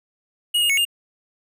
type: tone with pitch steps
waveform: square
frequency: 2885 / 2850 / 2207 / 2820 Hz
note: F#7 / F7 / C#7 / F7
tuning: -44 / +34 / -8 / +16 cents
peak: -17 dBFS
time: 0.54-0.852 s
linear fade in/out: 10 ms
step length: 78 ms
effects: none